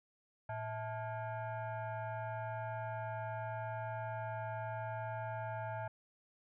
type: tone with frequency modulation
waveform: sine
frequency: 112.6 Hz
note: A2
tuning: 40 cents sharp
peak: -38 dBFS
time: 0.49-5.88 s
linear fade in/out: 5 ms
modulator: 763 Hz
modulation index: 1.4
effects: none